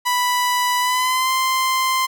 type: tone with pitch glide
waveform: sawtooth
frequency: 987.8 to 1042.3 Hz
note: B5 to C6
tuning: 0 to -7 cents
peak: -13 dBFS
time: 0.05-2.07 s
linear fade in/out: 20 ms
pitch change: +93 cents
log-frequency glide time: 0.79-1.31 s
effects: none